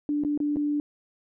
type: tone with dropouts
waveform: sine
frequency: 293.7 Hz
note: D4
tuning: in tune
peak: -23 dBFS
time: 0.09-0.8 s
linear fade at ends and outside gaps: 1 ms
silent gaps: 0.237-0.248 / 0.376-0.402 / 0.56-0.568 s
effects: none